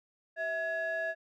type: ring-modulated tone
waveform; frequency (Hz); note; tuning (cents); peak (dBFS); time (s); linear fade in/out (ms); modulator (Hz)
triangle; 517; C5; -21; -26; 0.36-1.15; 50; 1170
effects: none